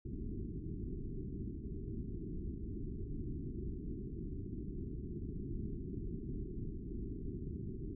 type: low-pass noise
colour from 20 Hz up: pink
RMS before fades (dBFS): -42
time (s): 0.05-7.95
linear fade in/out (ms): 5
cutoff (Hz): 400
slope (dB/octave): 96
effects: none